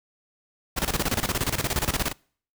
pink noise with tremolo, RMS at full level -24 dBFS, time 0.76-2.13 s, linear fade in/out 20 ms, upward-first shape square, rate 17 Hz, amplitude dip 80%, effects noise-tail reverb RT60 0.5 s tail -26 dB re dry

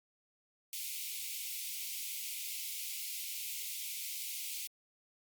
white high-pass noise, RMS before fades -41 dBFS, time 0.73-4.67 s, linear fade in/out 0 ms, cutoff 2100 Hz, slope 96 dB/octave, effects Opus 48 kbps

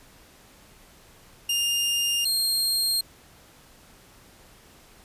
sawtooth tone pair in turn, 2812 / 4213 Hz, F7 / C8, +11 / +11 cents, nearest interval perfect fifth, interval 700 cents, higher second, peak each -19 dBFS, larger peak neither, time 1.49-2.25 / 2.25-3.01 s, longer neither, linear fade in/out 5 ms, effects pink hiss -53 dBFS RMS until 5.04 s + resampled to 32000 Hz

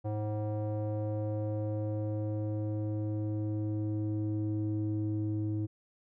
square tone with low-pass filter sweep, 106.4 Hz, G#2, 42 cents sharp, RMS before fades -33 dBFS, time 0.04-5.67 s, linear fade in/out 20 ms, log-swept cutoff 650 to 290 Hz, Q 2.8, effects none

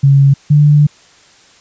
sine tone pair in turn, 138.59 / 147.63 Hz, C#3 / D3, 0 / +9 cents, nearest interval minor second, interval 109 cents, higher second, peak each -4 dBFS, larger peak neither, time 0.03-0.34 / 0.5-0.87 s, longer second, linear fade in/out 10 ms, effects white hiss -45 dBFS RMS until 1.6 s + resampled to 16000 Hz

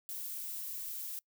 violet noise, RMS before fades -41 dBFS, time 0.09-1.19 s, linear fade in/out 0 ms, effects noise-tail reverb RT60 0.1 s tail -25 dB re dry

